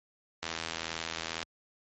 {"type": "click train", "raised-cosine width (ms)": 0.2, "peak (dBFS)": -16, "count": 83, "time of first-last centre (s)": [0.43, 1.429], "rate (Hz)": 82.1, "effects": ["high-pass 60 Hz 12 dB/octave", "MP3 32 kbps"]}